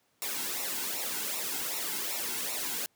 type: noise with flanger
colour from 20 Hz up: white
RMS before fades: -34 dBFS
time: 0.22-2.86 s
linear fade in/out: 0 ms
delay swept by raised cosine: 0.62 to 1.72 ms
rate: 2.6 Hz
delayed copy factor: -0.7
effects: pink hiss -71 dBFS RMS until 2.95 s + high-pass 150 Hz 12 dB/octave